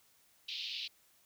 white band-pass noise, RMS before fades -41 dBFS, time 0.48-0.88 s, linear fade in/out 10 ms, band 2600 to 4500 Hz, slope 48 dB/octave, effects white hiss -68 dBFS RMS until 1.25 s

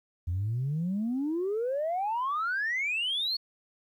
sine exponential sweep, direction up, 83.1 to 4435 Hz, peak -26 dBFS, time 0.27-3.37 s, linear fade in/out 10 ms, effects tanh soft clip ceiling -24 dBFS + 11-bit

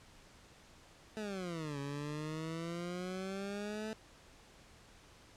20% pulse exponential two-way sweep, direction down then up, 220 to 139.3 to 220 Hz, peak -34 dBFS, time 1.17-3.93 s, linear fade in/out 0 ms, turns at 1.79 s, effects pink hiss -60 dBFS RMS until 5.36 s + low-pass 8000 Hz 12 dB/octave

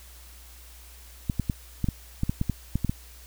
clicks, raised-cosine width 5 ms, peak -12 dBFS, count 12, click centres 1.298 / 1.397 / 1.498 / 1.843 / 1.887 / 2.234 / 2.295 / 2.414 / 2.497 / 2.756 / 2.847 / 2.895 s, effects added 60 Hz sine -47 dBFS peak until 3.26 s + white hiss -51 dBFS RMS until 3.26 s

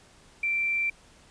sine tone with quantisation, 2349 Hz, D7, in tune, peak -24 dBFS, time 0.43-0.9 s, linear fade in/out 5 ms, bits 9, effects pink hiss -56 dBFS RMS until 1.3 s + resampled to 22050 Hz

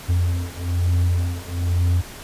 triangle beating tone pair, 87.31 / 88.41 Hz, F2 / F2, 0 / +22 cents, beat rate 1.1 Hz, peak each -19 dBFS, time 0.08-2.02 s, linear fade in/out 20 ms, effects pink hiss -38 dBFS RMS until 2.23 s + resampled to 32000 Hz

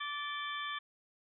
harmonic tone with a mistuned harmonic, 583 Hz, D5, 13 cents flat, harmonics 2 / 3 / 4 / 5 / 6, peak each -40 / -42 / -46 / -46 / -44 dBFS, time 0-0.79 s, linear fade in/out 10 ms, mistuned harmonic 5, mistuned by +120 cents, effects none

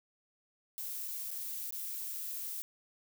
violet noise with dropouts, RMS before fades -40 dBFS, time 0.78-2.62 s, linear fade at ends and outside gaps 0 ms, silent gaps 1.077-1.081 / 1.306-1.313 / 1.707-1.724 s, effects none

